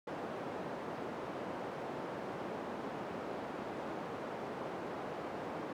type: band-pass noise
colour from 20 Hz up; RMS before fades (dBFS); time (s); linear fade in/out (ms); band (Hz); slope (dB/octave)
white; -42; 0.07-5.73; 5; 180 to 720; 12
effects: none